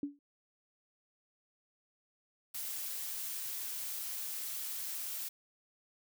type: tone with exponential decay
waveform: sine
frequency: 286 Hz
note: D4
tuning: 46 cents flat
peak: -30 dBFS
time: 0.03-0.19 s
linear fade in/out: 2 ms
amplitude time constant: 34 ms
type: noise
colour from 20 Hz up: blue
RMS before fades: -40 dBFS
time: 2.54-5.29 s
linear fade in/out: 10 ms
effects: none